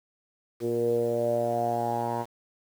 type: tone with low-pass filter sweep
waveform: 10% pulse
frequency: 117.9 Hz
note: A#2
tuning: 20 cents sharp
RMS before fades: -27 dBFS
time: 0.6-2.26 s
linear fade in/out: 50 ms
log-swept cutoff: 400 to 1000 Hz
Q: 6.9
effects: 8-bit